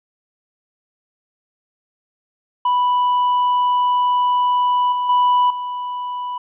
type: tone with level steps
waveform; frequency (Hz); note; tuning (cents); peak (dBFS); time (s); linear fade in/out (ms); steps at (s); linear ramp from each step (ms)
triangle; 987.8; B5; 0; -12 / -16 / -10 / -21; 2.65-6.38; 5; 4.92 / 5.09 / 5.5; 5
effects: resampled to 8000 Hz